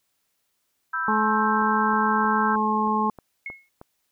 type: chord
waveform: sine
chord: E minor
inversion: second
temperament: equal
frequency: 987.8 / 1318.5 / 1568 Hz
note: B5 / E6 / G6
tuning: 0 / 0 / 0 cents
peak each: -33 / -27 / -27 dBFS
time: 0.93-2.56 s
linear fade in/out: 10 ms
type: harmonic tone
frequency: 214.8 Hz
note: A3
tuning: 41 cents flat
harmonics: 1 / 2 / 4 / 5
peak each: -25 / -30 / -25 / -24 dBFS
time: 1.08-3.1 s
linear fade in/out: 2 ms
type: click train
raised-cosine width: 1 ms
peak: -27 dBFS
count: 8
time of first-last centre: 1.62-3.814 s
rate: 3.19 Hz
type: tone with exponential decay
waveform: sine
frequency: 2174 Hz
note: C#7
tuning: 34 cents flat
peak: -28 dBFS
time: 3.46-3.69 s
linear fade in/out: 2 ms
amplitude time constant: 50 ms
effects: white hiss -73 dBFS RMS until 4.11 s